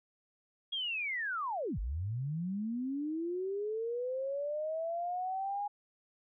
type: linear two-way sweep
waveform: sine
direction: down then up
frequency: 3322 to 45.66 to 827 Hz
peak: -33 dBFS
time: 0.72-5.68 s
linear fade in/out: 10 ms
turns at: 1.79 s
effects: none